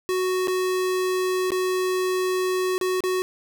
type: tone with dropouts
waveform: square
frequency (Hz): 370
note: F#4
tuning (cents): 0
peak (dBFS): -22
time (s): 0.09-3.22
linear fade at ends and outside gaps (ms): 0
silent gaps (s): 0.473-0.481 / 1.505-1.519 / 2.78-2.812 / 3.005-3.038
effects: none